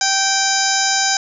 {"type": "harmonic tone with a mistuned harmonic", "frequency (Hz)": 779, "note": "G5", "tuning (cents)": -11, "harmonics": [1, 2, 3, 4, 5, 6, 7, 8, 9], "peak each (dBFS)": [-21, -21, -28, -30, -26, -22, -26, -22, -22], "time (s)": [0.01, 1.17], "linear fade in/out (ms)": 2, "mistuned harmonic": 6, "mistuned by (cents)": 99, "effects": []}